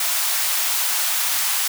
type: high-pass noise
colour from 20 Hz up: white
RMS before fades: -21 dBFS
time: 0-1.68 s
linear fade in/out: 5 ms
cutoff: 730 Hz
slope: 24 dB/octave
effects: none